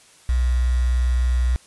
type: tone with quantisation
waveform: sine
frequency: 61.74 Hz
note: B1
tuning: in tune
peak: -16 dBFS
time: 0.29-1.56 s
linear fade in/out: 0 ms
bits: 6
effects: white hiss -51 dBFS RMS until 1.66 s + resampled to 24000 Hz